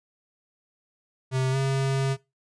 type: tone with pitch glide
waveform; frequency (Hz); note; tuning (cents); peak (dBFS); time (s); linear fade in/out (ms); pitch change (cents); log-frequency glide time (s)
square; 130.81 to 135.27; C3 to C#3; 0 to -42; -23; 1.31-2.17; 50; +58; 1.51-1.56
effects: noise-tail reverb RT60 0.2 s tail -18 dB re dry + resampled to 22050 Hz